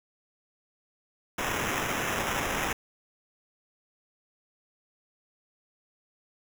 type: noise with sample-and-hold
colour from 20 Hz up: white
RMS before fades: -30 dBFS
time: 1.38-2.73 s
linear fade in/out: 5 ms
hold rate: 4410 Hz
effects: none